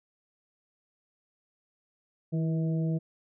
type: harmonic tone with a mistuned harmonic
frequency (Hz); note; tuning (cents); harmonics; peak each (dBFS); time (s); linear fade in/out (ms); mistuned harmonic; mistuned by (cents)
160.8; E3; -43; 1 / 2 / 3 / 4; -26 / -36 / -41 / -43; 2.32-2.99; 20; 2; +35
effects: none